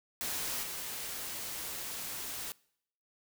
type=noise with level steps; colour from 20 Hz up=white; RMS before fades=-36 / -40 dBFS; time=0.21-2.52 s; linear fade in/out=0 ms; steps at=0.63 s; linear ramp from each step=2 ms; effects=noise-tail reverb RT60 0.7 s tail -24 dB re dry